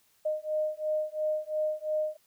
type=beating tone pair; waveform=sine; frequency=614 / 616.9 Hz; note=D#5 / D#5; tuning=-23 / -15 cents; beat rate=2.9 Hz; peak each=-31 dBFS; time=0.25-2.17 s; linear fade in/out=10 ms; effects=white hiss -67 dBFS RMS until 2.26 s